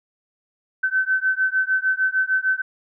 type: beating tone pair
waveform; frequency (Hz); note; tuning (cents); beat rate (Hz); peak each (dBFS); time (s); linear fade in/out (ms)
sine; 1526 / 1532.6; G6 / G6; -47 / -40; 6.6; -21; 0.83-2.62; 10
effects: none